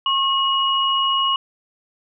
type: tone pair together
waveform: sine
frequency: 1086.3 / 2900 Hz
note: C#6 / F#7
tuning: -35 / -35 cents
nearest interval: octave + perfect fourth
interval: 1700 cents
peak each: -19 dBFS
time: 0.06-1.36 s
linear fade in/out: 2 ms
effects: none